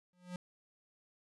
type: tone with exponential growth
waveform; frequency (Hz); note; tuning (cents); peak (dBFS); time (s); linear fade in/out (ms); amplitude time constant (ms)
square; 179.5; F3; +48; -38; 0.13-0.36; 2; 50
effects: resampled to 24000 Hz